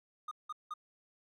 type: tone bursts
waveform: triangle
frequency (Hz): 1228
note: D#6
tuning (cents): -23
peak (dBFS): -36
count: 3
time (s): 0.28-0.739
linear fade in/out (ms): 5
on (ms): 33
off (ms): 180
effects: none